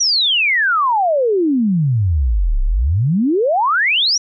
sine exponential two-way sweep, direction down then up, 5970 to 30.87 to 5970 Hz, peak -12 dBFS, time 0-4.18 s, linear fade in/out 10 ms, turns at 2.62 s, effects none

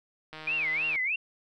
click train, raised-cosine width 0.3 ms, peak -26 dBFS, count 99, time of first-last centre 0.33-0.958 s, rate 156 Hz
sine tone with vibrato, 2357 Hz, D7, 6 cents sharp, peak -26 dBFS, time 0.47-1.16 s, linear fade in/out 5 ms, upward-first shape sine, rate 3.2 Hz, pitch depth 280 cents each way
effects none

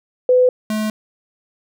sine / square tone pair in turn, 503 / 215.2 Hz, B4 / A3, +32 / -38 cents, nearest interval octave + minor third, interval 1470 cents, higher first, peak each -9 / -19 dBFS, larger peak first, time 0.29-0.49 / 0.7-0.9 s, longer neither, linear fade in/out 2 ms, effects none

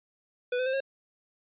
square tone with pitch steps, 493.9 / 509.3 / 525.1 / 541.4 Hz, B4 / C5 / C5 / C#5, 0 / -47 / +6 / -41 cents, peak -27 dBFS, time 0.52-0.804 s, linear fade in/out 5 ms, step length 71 ms, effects resampled to 8000 Hz

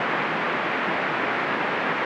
white band-pass noise, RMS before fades -25 dBFS, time 0-2.05 s, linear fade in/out 2 ms, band 160 to 2100 Hz, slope 24 dB/octave, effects none

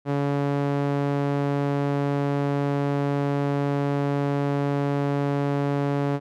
sawtooth tone with band-pass filter, 141.9 Hz, C#3, 41 cents sharp, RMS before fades -24 dBFS, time 0.05-6.2 s, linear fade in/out 50 ms, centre 420 Hz, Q 0.58, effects none

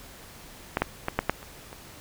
clicks, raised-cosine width 0.5 ms, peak -9 / -7 / -11 / -7 / -6 / -27 / -26 dBFS, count 7, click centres 0.771 / 0.82 / 1.084 / 1.19 / 1.296 / 1.429 / 1.729 s, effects pink hiss -47 dBFS RMS until 2 s

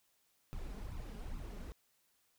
brown noise with flanger, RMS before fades -44 dBFS, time 0.53-1.72 s, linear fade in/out 0 ms, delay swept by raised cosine 0.78 to 4.98 ms, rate 2.4 Hz, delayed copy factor +0.8, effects white hiss -75 dBFS RMS until 2.38 s

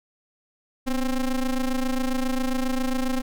square ring-modulated tone, 132.7 Hz, C3, 25 cents sharp, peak -20 dBFS, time 0.86-3.22 s, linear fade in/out 20 ms, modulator 119 Hz, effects none

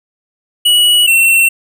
square tone pair in turn, 2928 / 2709 Hz, F#7 / E7, -19 / +47 cents, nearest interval minor second, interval 134 cents, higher first, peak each -7 / -7 dBFS, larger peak neither, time 0.65-1.07 / 1.07-1.49 s, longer neither, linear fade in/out 10 ms, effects none

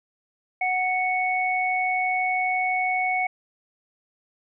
sine tone pair together, 739.8 / 2217 Hz, F#5 / C#7, 0 / 0 cents, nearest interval octave + perfect fifth, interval 1900 cents, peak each -24 dBFS, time 0.61-3.27 s, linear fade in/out 5 ms, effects none

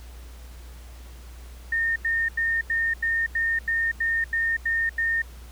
sine tone bursts, 1828 Hz, A#6, 34 cents flat, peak -21 dBFS, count 11, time 1.72-5.22 s, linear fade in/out 5 ms, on 240 ms, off 86 ms, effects added 60 Hz sine -40 dBFS peak until 5.51 s + pink hiss -51 dBFS RMS until 5.51 s

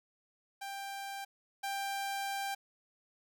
sawtooth tone pair in turn, 790 / 790 Hz, G5 / G5, +13 / +13 cents, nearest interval unison, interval 0 cents, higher neither, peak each -36 / -31 dBFS, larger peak second, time 0.61-1.25 / 1.63-2.55 s, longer second, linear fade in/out 10 ms, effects none

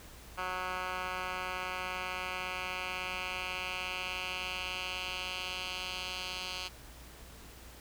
10% pulse tone with band-pass filter sweep, 183.6 Hz, F#3, 13 cents flat, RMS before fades -38 dBFS, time 0.37-6.69 s, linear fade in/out 20 ms, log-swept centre 1600 to 3700 Hz, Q 2.1, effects added 60 Hz sine -53 dBFS peak until 7.8 s + pink hiss -53 dBFS RMS until 7.8 s

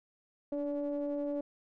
triangle ring-modulated tone, 142.4 Hz, C#3, 47 cents sharp, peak -27 dBFS, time 0.52-1.41 s, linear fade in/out 5 ms, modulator 433 Hz, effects none

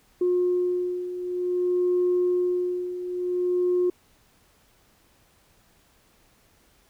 sine beating tone pair, 358.3 / 358.84 Hz, F4 / F4, +44 / +47 cents, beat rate 0.54 Hz, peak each -27 / -22 dBFS, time 0.21-3.9 s, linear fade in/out 5 ms, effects tanh soft clip ceiling -15 dBFS + pink hiss -61 dBFS RMS until 6.89 s

